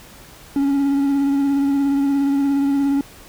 triangle tone with vibrato, 278.7 Hz, C#4, 9 cents sharp, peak -13 dBFS, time 0.56-3.01 s, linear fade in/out 2 ms, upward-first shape triangle, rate 17 Hz, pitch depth 30 cents each way, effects pink hiss -43 dBFS RMS until 3.28 s

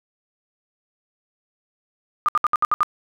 sine tone bursts, 1213 Hz, D#6, 44 cents flat, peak -14 dBFS, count 7, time 2.26-2.831 s, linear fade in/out 0 ms, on 25 ms, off 66 ms, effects none

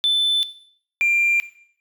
triangle tone pair in turn, 3520 / 2380 Hz, A7 / D7, 0 / +22 cents, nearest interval perfect fifth, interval 678 cents, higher first, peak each -12 dBFS, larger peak neither, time 0.04-0.43 / 1.01-1.4 s, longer neither, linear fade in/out 0 ms, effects noise-tail reverb RT60 0.6 s tail -17 dB re dry + tanh soft clip ceiling -12 dBFS

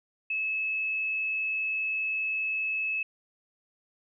sine tone, 2595 Hz, E7, 28 cents flat, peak -27 dBFS, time 0.3-3.03 s, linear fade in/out 5 ms, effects none

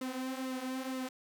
sawtooth tone with flanger, 259.6 Hz, C4, 13 cents flat, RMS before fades -38 dBFS, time 0.01-1.09 s, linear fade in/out 5 ms, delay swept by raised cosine 1.2 to 6.3 ms, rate 2.1 Hz, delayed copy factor -0.65, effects none

